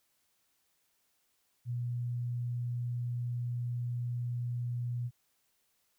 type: tone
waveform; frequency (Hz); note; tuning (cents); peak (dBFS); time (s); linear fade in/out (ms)
sine; 121.2; B2; -32; -32; 1.65-5.11; 50
effects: white hiss -75 dBFS RMS until 5.98 s